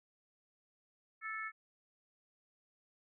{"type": "harmonic tone", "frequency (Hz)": 438.8, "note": "A4", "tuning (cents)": -5, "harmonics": [3, 4, 5], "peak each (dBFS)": [-43, -43, -44], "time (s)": [1.21, 1.52], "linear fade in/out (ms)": 50, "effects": []}